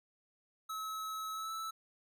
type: tone with pitch glide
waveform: square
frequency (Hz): 1292 to 1314.6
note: E6 to E6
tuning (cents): -35 to -5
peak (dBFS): -39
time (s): 0.69-1.71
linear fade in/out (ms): 10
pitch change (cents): +30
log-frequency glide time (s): 1.33-1.52
effects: none